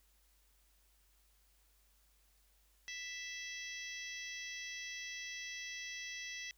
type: harmonic tone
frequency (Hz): 660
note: E5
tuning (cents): +2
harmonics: 3 / 4 / 5 / 6 / 7 / 8 / 9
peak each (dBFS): -46 / -50 / -51 / -56 / -58 / -54 / -51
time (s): 2.88-6.51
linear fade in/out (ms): 0
effects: added 50 Hz sine -70 dBFS peak until 6.57 s + white hiss -73 dBFS RMS until 6.57 s